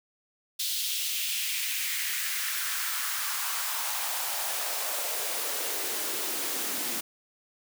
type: noise with high-pass filter sweep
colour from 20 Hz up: white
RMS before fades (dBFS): -31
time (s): 0.59-7.01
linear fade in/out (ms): 10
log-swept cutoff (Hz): 3700 to 240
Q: 2.3
effects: none